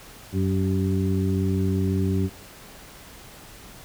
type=harmonic tone with a mistuned harmonic; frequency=94.4 Hz; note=F#2; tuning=35 cents sharp; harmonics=1 / 2 / 3 / 4; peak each=-23 / -25 / -29 / -30 dBFS; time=0.32-2.3 s; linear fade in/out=50 ms; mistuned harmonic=4; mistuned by=+34 cents; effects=pink hiss -45 dBFS RMS until 3.84 s